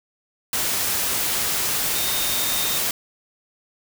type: tone in noise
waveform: sine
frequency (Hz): 3676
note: A#7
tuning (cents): -25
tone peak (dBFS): -29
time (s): 1.95-2.78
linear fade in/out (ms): 2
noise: white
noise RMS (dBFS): -23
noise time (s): 0.53-2.91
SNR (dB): -9
effects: none